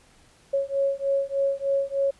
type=beating tone pair; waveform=sine; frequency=550 / 553.3 Hz; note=C#5 / C#5; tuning=-14 / -3 cents; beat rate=3.3 Hz; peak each=-25 dBFS; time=0.53-2.11 s; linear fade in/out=10 ms; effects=pink hiss -57 dBFS RMS until 2.19 s + resampled to 24000 Hz